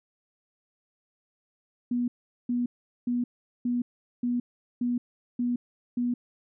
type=tone bursts; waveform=sine; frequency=243.2 Hz; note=B3; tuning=26 cents flat; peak=-24 dBFS; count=8; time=1.91-6.14 s; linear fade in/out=5 ms; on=170 ms; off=410 ms; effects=none